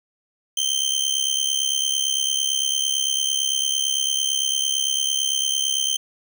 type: tone with amplitude modulation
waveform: 25% pulse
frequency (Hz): 3122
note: G7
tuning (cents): -8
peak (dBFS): -13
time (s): 0.57-5.97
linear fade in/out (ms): 5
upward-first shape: sine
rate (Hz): 68.9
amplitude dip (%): 80
effects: none